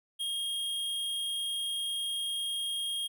square tone, 3246 Hz, G#7, 40 cents flat, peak -32 dBFS, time 0.19-3.08 s, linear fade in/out 20 ms, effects none

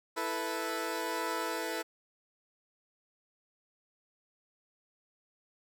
15% pulse chord, E suspended fourth, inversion none, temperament equal, 329.6 / 440 / 493.9 Hz, E4 / A4 / B4, 0 / 0 / 0 cents, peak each -31 dBFS, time 0.16-1.83 s, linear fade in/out 20 ms, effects none

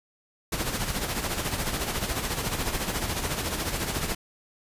pink noise with tremolo, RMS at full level -27 dBFS, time 0.52-4.15 s, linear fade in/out 5 ms, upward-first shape sine, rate 14 Hz, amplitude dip 55%, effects resampled to 32000 Hz

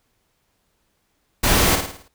pink noise with echo, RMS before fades -17 dBFS, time 1.43-1.76 s, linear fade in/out 10 ms, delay 54 ms, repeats 6, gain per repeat -6 dB, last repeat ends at 2.084 s, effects pink hiss -68 dBFS RMS until 2.14 s

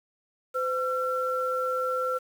sine tone pair together, 510.3 / 1354 Hz, C5 / E6, -43 / +46 cents, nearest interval octave + perfect fourth, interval 1689 cents, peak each -28 dBFS, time 0.54-2.19 s, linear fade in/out 20 ms, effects 8-bit

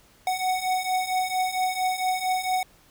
square beating tone pair, 740 / 744.4 Hz, F#5 / F#5, 0 / +10 cents, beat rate 4.4 Hz, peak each -29 / -26 dBFS, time 0.27-2.63 s, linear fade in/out 2 ms, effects pink hiss -57 dBFS RMS until 2.9 s

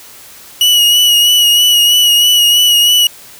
40% pulse tone with vibrato, 2917 Hz, F#7, 25 cents flat, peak -5 dBFS, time 0.61-3.07 s, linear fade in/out 2 ms, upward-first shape sine, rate 3.1 Hz, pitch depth 32 cents each way, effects white hiss -36 dBFS RMS until 3.39 s

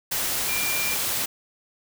sine tone in noise, 2382 Hz, D7, 24 cents sharp, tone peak -28 dBFS, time 0.48-0.95 s, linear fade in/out 10 ms, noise white, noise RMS -26 dBFS, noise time 0.11-1.26 s, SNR -5 dB, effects none

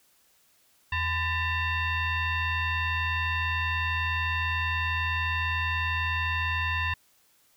sine tone with frequency modulation, 848 Hz, G#5, 36 cents sharp, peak -25 dBFS, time 0.92-6.94 s, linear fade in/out 5 ms, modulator 931 Hz, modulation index 2.3, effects white hiss -64 dBFS RMS until 7.56 s

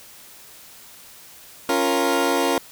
20% pulse chord, Bb minor, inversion first, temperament equal, 277.2 / 349.2 / 466.2 Hz, Db4 / F4 / Bb4, 0 / 0 / 0 cents, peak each -18 dBFS, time 1.69-2.58 s, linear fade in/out 2 ms, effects white hiss -45 dBFS RMS until 2.71 s

